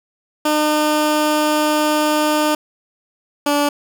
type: tone pair in turn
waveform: 15% pulse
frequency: 303.1 / 290 Hz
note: D#4 / D4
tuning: -45 / -22 cents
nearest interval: minor second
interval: 77 cents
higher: first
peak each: -8 dBFS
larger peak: neither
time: 0.45-2.55 / 3.46-3.69 s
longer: first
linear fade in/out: 5 ms
effects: none